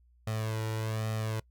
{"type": "tone with flanger", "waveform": "sawtooth", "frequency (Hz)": 110, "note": "A2", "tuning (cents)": 0, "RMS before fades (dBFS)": -33, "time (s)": [0.27, 1.4], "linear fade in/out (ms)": 5, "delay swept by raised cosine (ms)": [1.6, 2.12], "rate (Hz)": 1.2, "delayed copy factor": 0.75, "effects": ["noise-tail reverb RT60 0.1 s tail -24 dB re dry", "added 60 Hz sine -60 dBFS peak until 1.5 s"]}